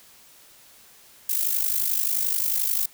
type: noise with amplitude modulation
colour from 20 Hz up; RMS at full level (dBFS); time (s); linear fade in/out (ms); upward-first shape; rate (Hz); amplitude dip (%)
violet; -21; 1.29-2.86; 5; sine; 51.4; 70
effects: white hiss -52 dBFS RMS until 2.93 s